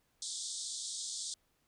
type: band-pass noise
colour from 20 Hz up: white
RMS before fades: -41 dBFS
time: 0.22-1.34 s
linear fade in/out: 2 ms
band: 3400 to 9000 Hz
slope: 96 dB/octave
effects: pink hiss -75 dBFS RMS until 1.67 s